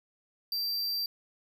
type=tone; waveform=square; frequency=4699 Hz; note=D8; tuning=in tune; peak=-30 dBFS; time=0.52-1.06 s; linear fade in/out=2 ms; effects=none